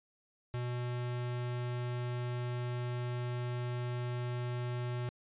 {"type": "tone", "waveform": "square", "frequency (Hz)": 122.5, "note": "B2", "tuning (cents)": -14, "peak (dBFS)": -35, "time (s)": [0.54, 5.09], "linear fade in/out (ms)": 0, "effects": ["resampled to 8000 Hz"]}